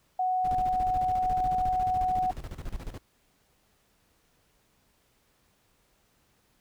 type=tone; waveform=sine; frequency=740 Hz; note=F#5; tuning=in tune; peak=-24 dBFS; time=0.19-2.31 s; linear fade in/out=5 ms
type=noise with tremolo; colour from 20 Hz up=brown; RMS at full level=-35 dBFS; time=0.44-2.99 s; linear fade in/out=10 ms; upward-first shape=square; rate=14 Hz; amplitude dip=75%
effects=pink hiss -68 dBFS RMS until 6.6 s